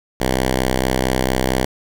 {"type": "tone", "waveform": "5% pulse", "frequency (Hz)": 64.4, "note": "C2", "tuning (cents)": -27, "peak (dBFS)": -5, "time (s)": [0.2, 1.65], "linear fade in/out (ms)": 5, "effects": ["7-bit"]}